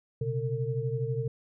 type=tone cluster; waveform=sine; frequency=124 / 136.2 / 453.2 Hz; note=B2 / C#3 / A#4; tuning=+7 / -30 / -49 cents; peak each=-31 / -33 / -33 dBFS; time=0.21-1.28 s; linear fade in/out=5 ms; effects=none